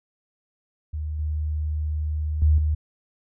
sine tone with level steps, 76.4 Hz, D#2, 31 cents flat, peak -26 / -23 / -14 / -19 dBFS, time 0.93-2.75 s, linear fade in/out 10 ms, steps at 1.19 / 2.42 / 2.58 s, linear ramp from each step 2 ms, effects none

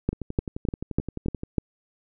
two click trains, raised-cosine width 3 ms, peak -18 / -9 dBFS, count 16 / 6, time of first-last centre 0.13-1.434 / 0.09-1.583 s, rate 11.5 / 3.35 Hz, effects none

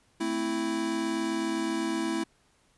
square chord, A minor, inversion none, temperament equal with one note detuned, 222.3 / 261.6 / 329.6 Hz, A3 / C4 / E4, +18 / 0 / 0 cents, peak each -35 / -36 / -30 dBFS, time 0.2-2.24 s, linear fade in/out 10 ms, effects pink hiss -66 dBFS RMS until 2.77 s + resampled to 24000 Hz

